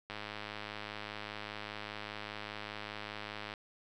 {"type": "click train", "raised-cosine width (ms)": 0.3, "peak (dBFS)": -25, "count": 362, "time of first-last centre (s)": [0.1, 3.538], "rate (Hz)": 105, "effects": []}